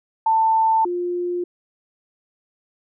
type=tone pair in turn; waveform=sine; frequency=890 / 353.2 Hz; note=A5 / F4; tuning=+20 / +20 cents; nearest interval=octave + major third; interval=1600 cents; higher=first; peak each=-14 / -21 dBFS; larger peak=first; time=0.26-0.85 / 0.85-1.44 s; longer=neither; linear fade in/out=5 ms; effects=none